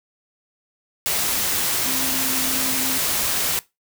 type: tone in noise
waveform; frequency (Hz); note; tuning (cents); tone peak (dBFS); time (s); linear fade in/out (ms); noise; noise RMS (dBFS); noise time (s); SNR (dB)
sine; 261.6; C4; 0; -30; 1.86-2.98; 0; white; -22; 1.06-3.59; -11
effects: noise-tail reverb RT60 0.2 s tail -19 dB re dry